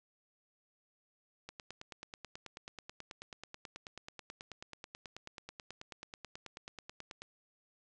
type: click train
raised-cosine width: 0.2 ms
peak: -28 dBFS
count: 54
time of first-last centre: 1.49-7.22 s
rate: 9.25 Hz
effects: resampled to 22050 Hz